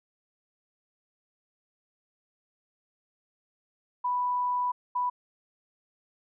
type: tone bursts at uneven times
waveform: sine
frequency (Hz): 987.8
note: B5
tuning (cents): 0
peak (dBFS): -25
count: 2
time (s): 4.04-4.72 / 4.95-5.1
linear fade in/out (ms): 10
effects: none